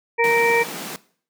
harmonic tone, 466.2 Hz, A#4, in tune, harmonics 1 / 2 / 4 / 5, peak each -18 / -21 / -24 / -21 dBFS, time 0.18-0.64 s, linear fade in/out 20 ms
pink high-pass noise, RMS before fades -32 dBFS, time 0.24-0.96 s, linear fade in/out 0 ms, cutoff 150 Hz, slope 96 dB/octave
effects noise-tail reverb RT60 0.5 s tail -19 dB re dry

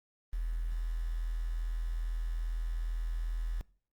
sine tone with quantisation, 41.2 Hz, E1, in tune, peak -31 dBFS, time 0.33-3.61 s, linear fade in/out 0 ms, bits 9, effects noise-tail reverb RT60 0.5 s tail -23 dB re dry + Opus 24 kbps

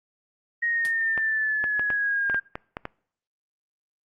sine exponential sweep, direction down, 1881 to 1597 Hz, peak -22 dBFS, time 0.62-2.4 s, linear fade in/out 10 ms
white noise with exponential decay, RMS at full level -32 dBFS, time 0.85-0.94 s, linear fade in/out 0 ms, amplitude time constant 19 ms
clicks, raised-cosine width 0.5 ms, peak -16 dBFS, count 9, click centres 1.177 / 1.641 / 1.795 / 1.903 / 2.298 / 2.345 / 2.555 / 2.769 / 2.854 s
effects noise-tail reverb RT60 0.6 s tail -24 dB re dry + Opus 32 kbps

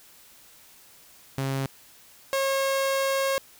sawtooth tone pair in turn, 135.3 / 542.4 Hz, C#3 / C#5, -42 / -38 cents, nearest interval 2 octaves, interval 2404 cents, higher second, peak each -22 / -19 dBFS, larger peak second, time 1.38-1.66 / 2.33-3.38 s, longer second, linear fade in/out 0 ms, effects white hiss -53 dBFS RMS until 3.59 s

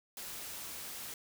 white noise, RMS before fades -44 dBFS, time 0.17-1.14 s, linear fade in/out 2 ms, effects none

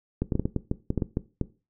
clicks, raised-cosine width 3 ms, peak -12 dBFS, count 12, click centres 0.22 / 0.322 / 0.354 / 0.396 / 0.455 / 0.563 / 0.714 / 0.904 / 0.977 / 1.022 / 1.171 / 1.413 s, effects noise-tail reverb RT60 0.3 s tail -17 dB re dry

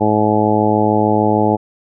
harmonic tone, 106.6 Hz, G#2, 46 cents sharp, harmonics 1 / 2 / 3 / 4 / 5 / 6 / 7 / 8, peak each -21 / -18 / -18 / -19 / -21 / -22 / -21 / -18 dBFS, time 0-1.57 s, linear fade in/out 20 ms, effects none

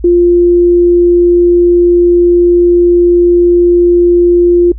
sine tone, 349.2 Hz, F4, in tune, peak -3 dBFS, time 0.04-4.72 s, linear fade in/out 5 ms, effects noise-tail reverb RT60 0.1 s tail -23 dB re dry + added 55 Hz sine -21 dBFS peak until 4.78 s

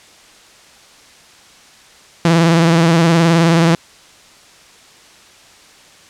sawtooth tone with vibrato, 166.5 Hz, E3, 18 cents sharp, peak -5 dBFS, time 2.25-3.75 s, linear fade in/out 2 ms, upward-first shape sine, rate 19 Hz, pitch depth 52 cents each way, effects white hiss -44 dBFS RMS until 6.09 s + low-pass 7000 Hz 12 dB/octave

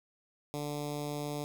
10% pulse tone with notch filter, 146.83 Hz, D3, in tune, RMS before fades -37 dBFS, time 0.54-1.44 s, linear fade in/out 0 ms, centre 1700 Hz, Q 0.76, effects 10-bit

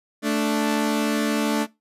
sawtooth tone pair together, 220 / 293 Hz, A3 / D4, 0 / -4 cents, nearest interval perfect fourth, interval 496 cents, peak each -19 dBFS, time 0.22-1.67 s, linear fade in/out 50 ms, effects noise-tail reverb RT60 0.2 s tail -20 dB re dry + resampled to 32000 Hz

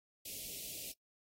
white band-stop noise, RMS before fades -45 dBFS, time 0.25-0.92 s, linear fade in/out 5 ms, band 630 to 2400 Hz, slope 48 dB/octave, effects noise-tail reverb RT60 0.1 s tail -19 dB re dry + AAC 48 kbps

